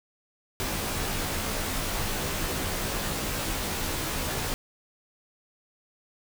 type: noise with comb filter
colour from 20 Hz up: pink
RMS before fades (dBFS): -30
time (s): 0.6-4.54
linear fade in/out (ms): 0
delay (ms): 17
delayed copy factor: -1
effects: none